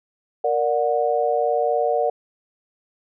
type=chord; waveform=sine; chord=Bb augmented; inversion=none; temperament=equal with one note detuned; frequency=466.2 / 587.3 / 731.1 Hz; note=Bb4 / D5 / F#5; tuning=0 / 0 / -21 cents; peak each=-22 dBFS; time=0.44-2.1 s; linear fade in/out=5 ms; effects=none

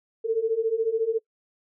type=beating tone pair; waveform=sine; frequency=440 / 454 Hz; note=A4 / A#4; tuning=0 / -46 cents; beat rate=14 Hz; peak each=-26 / -23 dBFS; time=0.24-1.19 s; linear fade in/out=20 ms; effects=noise-tail reverb RT60 0.1 s tail -23 dB re dry

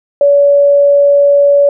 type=tone; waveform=sine; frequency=569 Hz; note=C#5; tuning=45 cents sharp; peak=-4 dBFS; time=0.21-1.69 s; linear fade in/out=2 ms; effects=none

